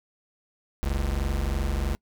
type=tone pair together; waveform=square; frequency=46.25 / 69.3 Hz; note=F#1 / C#2; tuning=0 / 0 cents; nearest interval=perfect fifth; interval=700 cents; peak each=-28 dBFS; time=0.83-1.95 s; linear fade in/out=0 ms; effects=noise-tail reverb RT60 0.1 s tail -26 dB re dry